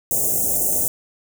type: band-stop noise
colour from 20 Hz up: white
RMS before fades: -20 dBFS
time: 0.11-0.88 s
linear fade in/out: 0 ms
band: 720 to 6600 Hz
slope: 48 dB/octave
effects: none

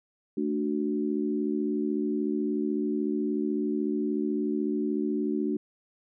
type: chord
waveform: sine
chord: D major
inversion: second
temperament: equal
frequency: 220 / 293.7 / 370 Hz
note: A3 / D4 / F#4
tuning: 0 / 0 / 0 cents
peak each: -30 / -29 / -31 dBFS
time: 0.37-5.57 s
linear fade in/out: 5 ms
effects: none

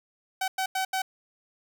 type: tone bursts at uneven times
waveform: sawtooth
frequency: 760 Hz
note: F#5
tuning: 46 cents sharp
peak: -22 dBFS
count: 4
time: 0.41-0.48 / 0.58-0.66 / 0.75-0.85 / 0.93-1.02 s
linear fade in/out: 5 ms
effects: 9-bit

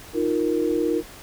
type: chord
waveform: sine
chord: Eb suspended second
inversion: none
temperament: equal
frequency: 311.1 / 349.2 / 466.2 Hz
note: Eb4 / F4 / Bb4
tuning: 0 / 0 / 0 cents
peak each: -24 dBFS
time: 0.13-1.03 s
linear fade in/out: 50 ms
effects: pink hiss -43 dBFS RMS until 1.22 s

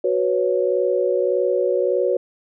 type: chord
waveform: sine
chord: F# suspended fourth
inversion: none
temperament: just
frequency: 370 / 493.3 / 555 Hz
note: F#4 / B4 / C#5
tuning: 0 / -2 / +2 cents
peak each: -21 dBFS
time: 0.04-2.17 s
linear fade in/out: 5 ms
effects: none

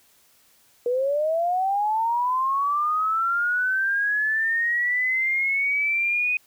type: linear sweep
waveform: sine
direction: up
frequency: 475.7 to 2500 Hz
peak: -20 dBFS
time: 0.86-6.37 s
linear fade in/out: 2 ms
effects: white hiss -59 dBFS RMS until 6.46 s

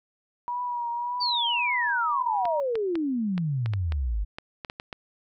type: tone with vibrato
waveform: sine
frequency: 963 Hz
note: B5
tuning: 44 cents flat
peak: -27 dBFS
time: 0.48-2.6 s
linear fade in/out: 0 ms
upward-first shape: triangle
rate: 1.8 Hz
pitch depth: 43 cents each way
type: exponential sweep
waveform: sine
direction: down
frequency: 4726 to 47.32 Hz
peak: -24 dBFS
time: 1.2-4.25 s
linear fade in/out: 20 ms
type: clicks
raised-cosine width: 0.3 ms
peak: -19 dBFS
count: 12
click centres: 2.454 / 2.755 / 2.955 / 3.379 / 3.66 / 3.736 / 3.922 / 4.385 / 4.648 / 4.699 / 4.799 / 4.928 s
effects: none

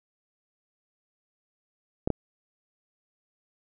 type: clicks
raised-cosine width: 2 ms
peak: -11 dBFS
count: 2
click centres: 2.075 / 2.103 s
effects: none

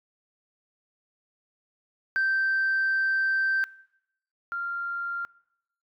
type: tone pair in turn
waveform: sine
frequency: 1560 / 1389.8 Hz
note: G6 / F6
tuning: -9 / -9 cents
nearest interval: major second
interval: 200 cents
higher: first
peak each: -20 / -28 dBFS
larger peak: first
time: 2.16-3.64 / 4.52-5.25 s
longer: first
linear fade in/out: 0 ms
effects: noise-tail reverb RT60 0.8 s tail -23 dB re dry + tanh soft clip ceiling -19 dBFS

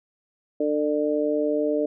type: harmonic tone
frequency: 149.4 Hz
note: D3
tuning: 30 cents sharp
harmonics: 2 / 3 / 4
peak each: -25 / -25 / -25 dBFS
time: 0.6-1.86 s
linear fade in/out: 5 ms
effects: none

